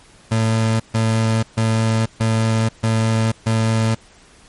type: tone bursts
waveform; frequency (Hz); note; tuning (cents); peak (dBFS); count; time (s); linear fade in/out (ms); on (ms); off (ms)
30% pulse; 111.9; A2; +30; -12; 6; 0.31-3.95; 10; 490; 140
effects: pink hiss -48 dBFS RMS until 4.48 s + MP3 48 kbps